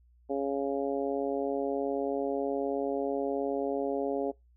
harmonic tone, 138.7 Hz, C#3, 1 cent sharp, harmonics 2 / 3 / 4 / 5 / 6, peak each -34 / -32 / -34 / -37 / -44 dBFS, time 0.29-4.32 s, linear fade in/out 20 ms, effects noise-tail reverb RT60 0.2 s tail -23 dB re dry + added 60 Hz sine -59 dBFS peak until 4.56 s

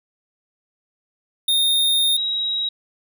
square / sine tone pair in turn, 3678 / 3831 Hz, A#7 / A#7, -24 / +47 cents, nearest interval minor second, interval 71 cents, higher second, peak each -16 / -20 dBFS, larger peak first, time 1.48-2.17 / 2.17-2.69 s, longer first, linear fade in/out 5 ms, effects none

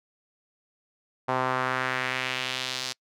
sawtooth tone with band-pass filter sweep, 128.9 Hz, C3, 26 cents flat, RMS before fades -29 dBFS, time 1.28-2.93 s, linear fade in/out 10 ms, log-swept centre 910 to 4900 Hz, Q 1.7, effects noise-tail reverb RT60 0.1 s tail -26 dB re dry

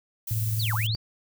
violet noise, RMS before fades -34 dBFS, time 0.27-0.87 s, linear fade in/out 5 ms
sine tone with tremolo, 110 Hz, A2, in tune, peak -23 dBFS, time 0.31-0.95 s, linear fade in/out 0 ms, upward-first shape sine, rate 19 Hz, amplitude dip 35%
sine linear two-way sweep, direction down then up, 4836 to 784 to 4836 Hz, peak -29 dBFS, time 0.59-0.96 s, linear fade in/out 10 ms, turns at 0.74 s
effects none

